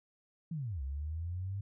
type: linear two-way sweep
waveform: sine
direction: down then up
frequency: 172.5 to 65.2 to 101 Hz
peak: -35 dBFS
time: 0.51-1.61 s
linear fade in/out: 5 ms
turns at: 0.82 s
effects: none